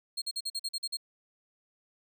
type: tone bursts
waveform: 35% pulse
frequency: 4243 Hz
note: C8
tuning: 23 cents sharp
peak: -30 dBFS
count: 9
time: 0.17-0.971 s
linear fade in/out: 10 ms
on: 49 ms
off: 45 ms
effects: none